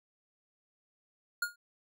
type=tone with exponential decay; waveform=square; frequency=1428 Hz; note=F6; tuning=38 cents sharp; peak=-27 dBFS; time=1.42-1.56 s; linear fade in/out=5 ms; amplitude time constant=30 ms; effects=none